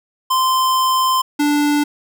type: tone pair in turn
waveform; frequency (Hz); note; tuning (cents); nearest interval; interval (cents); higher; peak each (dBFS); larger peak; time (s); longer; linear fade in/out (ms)
square; 1038 / 293; C6 / D4; -14 / -4; octave + minor seventh; 2190; first; -14; neither; 0.3-1.22 / 1.39-1.84; first; 10
effects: none